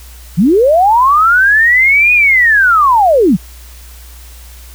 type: linear two-way sweep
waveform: sine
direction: up then down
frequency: 147.7 to 2489 to 147.7 Hz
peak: -5 dBFS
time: 0.37-3.37 s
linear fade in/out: 20 ms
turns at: 2.13 s
effects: added 60 Hz sine -32 dBFS peak until 4.74 s + white hiss -39 dBFS RMS until 4.74 s